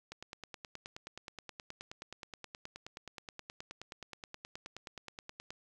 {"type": "click train", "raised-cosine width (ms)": 0.2, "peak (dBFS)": -27, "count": 52, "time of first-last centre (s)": [0.12, 5.505], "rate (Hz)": 9.47, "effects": ["10-bit"]}